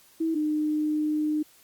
sine tone pair in turn, 324 / 304.2 Hz, E4 / D#4, -30 / -39 cents, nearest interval minor second, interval 109 cents, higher first, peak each -23 dBFS, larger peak neither, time 0.2-0.35 / 0.35-1.43 s, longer second, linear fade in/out 10 ms, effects white hiss -57 dBFS RMS until 1.63 s + Opus 48 kbps

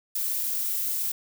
violet noise, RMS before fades -28 dBFS, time 0.15-1.12 s, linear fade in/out 5 ms, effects none

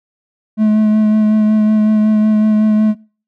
triangle tone with vibrato, 214.6 Hz, A3, 43 cents flat, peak -6 dBFS, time 0.57-2.95 s, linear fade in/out 50 ms, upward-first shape sine, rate 5.4 Hz, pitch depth 15 cents each way, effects noise-tail reverb RT60 0.4 s tail -24 dB re dry

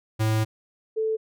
square / sine tone pair in turn, 109.6 / 439.8 Hz, A2 / A4, -6 / -1 cents, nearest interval 2 octaves, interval 2405 cents, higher second, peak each -21 / -22 dBFS, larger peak first, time 0.19-0.45 / 0.96-1.17 s, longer first, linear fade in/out 20 ms, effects none

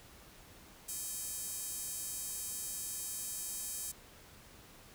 square tone with high-pass filter, 349.2 Hz, F4, in tune, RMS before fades -41 dBFS, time 0.88-3.92 s, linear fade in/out 10 ms, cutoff 8200 Hz, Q 1.7, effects pink hiss -57 dBFS RMS until 4.94 s

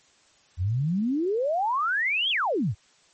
sine exponential two-way sweep, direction up then down, 82.41 to 3422 to 82.41 Hz, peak -22 dBFS, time 0.57-2.75 s, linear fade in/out 50 ms, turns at 2.3 s, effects white hiss -60 dBFS RMS until 3.13 s + MP3 32 kbps

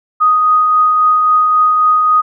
sine tone with tremolo, 1246 Hz, D#6, 2 cents sharp, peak -6 dBFS, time 0.2-2.22 s, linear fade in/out 20 ms, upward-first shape triangle, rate 3.7 Hz, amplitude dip 30%, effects none

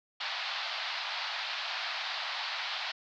white band-pass noise, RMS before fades -36 dBFS, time 0.2-2.92 s, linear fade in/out 10 ms, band 660 to 4600 Hz, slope 48 dB/octave, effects none

